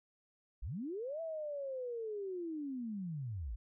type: linear two-way sweep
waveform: sine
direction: up then down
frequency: 34.94 to 664 to 45.09 Hz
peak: -38 dBFS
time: 0.62-3.56 s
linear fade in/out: 10 ms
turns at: 1.21 s
effects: none